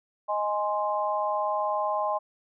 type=chord; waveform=sine; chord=Ab major; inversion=second; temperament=equal; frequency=622.3 / 830.6 / 1046.5 Hz; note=Eb5 / Ab5 / C6; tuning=0 / 0 / 0 cents; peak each=-29 dBFS; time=0.28-2.19 s; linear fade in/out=20 ms; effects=none